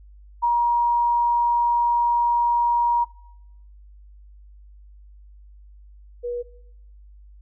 sine tone pair in turn, 950 / 483.2 Hz, A#5 / B4, +33 / -38 cents, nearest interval octave, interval 1171 cents, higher first, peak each -16 / -25 dBFS, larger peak first, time 0.42-3.05 / 6.23-6.43 s, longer first, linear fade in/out 20 ms, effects noise-tail reverb RT60 0.8 s tail -21 dB re dry + added 50 Hz sine -44 dBFS peak until 7.41 s

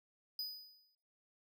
square tone with exponential decay, 4975 Hz, D#8, 1 cent flat, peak -37 dBFS, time 0.39-0.95 s, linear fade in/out 2 ms, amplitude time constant 120 ms, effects noise-tail reverb RT60 0.8 s tail -26 dB re dry

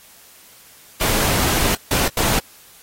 pink noise bursts at uneven times, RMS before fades -19 dBFS, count 3, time 1.01-1.75 / 1.91-2.08 / 2.17-2.39 s, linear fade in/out 2 ms, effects white hiss -47 dBFS RMS until 2.82 s + AAC 48 kbps

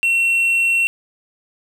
triangle tone, 2720 Hz, F7, 46 cents flat, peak -12 dBFS, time 0.03-0.87 s, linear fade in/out 0 ms, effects none

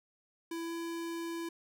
square tone with pitch glide, 332.8 to 334.9 Hz, E4 to E4, +17 to +27 cents, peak -37 dBFS, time 0.51-1.49 s, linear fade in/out 5 ms, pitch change +10 cents, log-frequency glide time 0.65-0.72 s, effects none

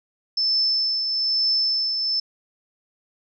sine tone with tremolo, 5274 Hz, E8, in tune, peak -17 dBFS, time 0.37-2.2 s, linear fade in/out 5 ms, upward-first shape triangle, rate 1.1 Hz, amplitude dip 45%, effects none

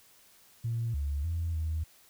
sine tone with pitch steps, 115.8 / 71.3 / 83.5 / 79.3 Hz, A#2 / C#2 / E2 / D#2, -11 / +49 / +23 / +33 cents, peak -28 dBFS, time 0.64-1.84 s, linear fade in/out 10 ms, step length 300 ms, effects tanh soft clip ceiling -24 dBFS + white hiss -60 dBFS RMS until 2.09 s

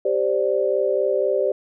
sine chord, G suspended fourth, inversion none, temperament equal, 392 / 523.3 / 587.3 Hz, G4 / C5 / D5, 0 / 0 / 0 cents, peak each -22 dBFS, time 0.05-1.52 s, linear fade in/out 5 ms, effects none

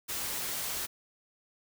white noise, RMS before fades -35 dBFS, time 0.08-0.87 s, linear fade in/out 20 ms, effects none

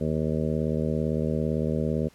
harmonic tone, 77.78 Hz, D#2, in tune, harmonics 1 / 2 / 3 / 4 / 5 / 6 / 7 / 8, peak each -33 / -28 / -29 / -39 / -33 / -33 / -34 / -39 dBFS, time 0-2.09 s, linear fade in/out 20 ms, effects pink hiss -58 dBFS RMS until 2.14 s + low-pass 12000 Hz 12 dB/octave

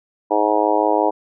harmonic tone, 105.7 Hz, G#2, 31 cents sharp, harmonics 3 / 4 / 5 / 6 / 7 / 8 / 9, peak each -22 / -22 / -22 / -22 / -22 / -22 / -22 dBFS, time 0.3-1.11 s, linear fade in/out 20 ms, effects none

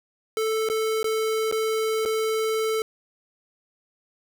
square tone with dropouts, 440.1 Hz, A4, in tune, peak -23 dBFS, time 0.37-2.82 s, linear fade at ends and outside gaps 1 ms, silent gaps 0.688-0.699 / 1.03-1.043 / 1.514-1.524 / 2.052-2.058 s, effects none

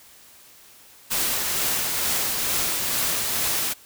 white noise with tremolo, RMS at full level -23 dBFS, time 1.1-3.74 s, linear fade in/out 20 ms, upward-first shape triangle, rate 2.2 Hz, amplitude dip 30%, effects white hiss -50 dBFS RMS until 3.85 s

